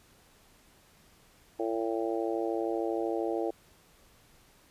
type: harmonic tone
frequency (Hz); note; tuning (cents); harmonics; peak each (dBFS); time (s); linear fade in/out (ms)
112.9; A2; +45; 3 / 4 / 5 / 6 / 7; -32 / -34 / -36 / -38 / -39; 1.59-3.51; 10
effects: pink hiss -61 dBFS RMS until 4.7 s + resampled to 32000 Hz